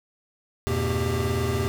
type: tone cluster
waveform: square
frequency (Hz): 85.1 / 102.1 / 122.5 / 229.8 / 395.6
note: F2 / G#2 / B2 / A#3 / G4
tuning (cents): -44 / -29 / -14 / -25 / +16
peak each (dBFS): -29 / -33 / -29 / -34 / -29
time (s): 0.67-1.68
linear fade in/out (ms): 0
effects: none